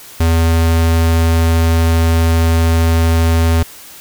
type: tone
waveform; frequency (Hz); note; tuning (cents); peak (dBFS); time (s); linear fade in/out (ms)
square; 82.4; E2; 0; -10; 0.2-3.63; 5
effects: white hiss -36 dBFS RMS until 4 s